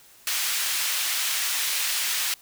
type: high-pass noise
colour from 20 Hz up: pink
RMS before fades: -26 dBFS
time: 0.27-2.34 s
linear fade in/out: 2 ms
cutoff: 2100 Hz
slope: 12 dB/octave
effects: white hiss -53 dBFS RMS until 2.41 s